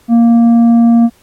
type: tone with tanh clipping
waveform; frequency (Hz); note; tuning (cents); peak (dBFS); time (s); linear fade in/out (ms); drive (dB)
triangle; 233.1; A#3; 0; -5; 0.08-1.1; 50; 10
effects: pink hiss -49 dBFS RMS until 1.22 s + MP3 64 kbps